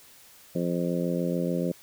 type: harmonic tone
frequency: 86.9 Hz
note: F2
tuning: 8 cents flat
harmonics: 2 / 3 / 4 / 5 / 6 / 7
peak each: -28 / -32 / -33 / -36 / -32 / -38 dBFS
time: 0.55-1.72 s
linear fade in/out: 5 ms
effects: white hiss -53 dBFS RMS until 1.82 s